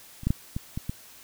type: clicks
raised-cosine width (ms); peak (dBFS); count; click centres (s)
5; -27 / -11 / -10 / -17 / -18 / -17; 6; 0.234 / 0.27 / 0.305 / 0.565 / 0.775 / 0.895
effects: white hiss -50 dBFS RMS until 1.23 s